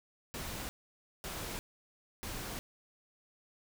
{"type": "noise bursts at uneven times", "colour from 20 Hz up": "pink", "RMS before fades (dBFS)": -41, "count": 3, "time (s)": [[0.34, 0.69], [1.24, 1.59], [2.23, 2.59]], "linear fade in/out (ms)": 0, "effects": []}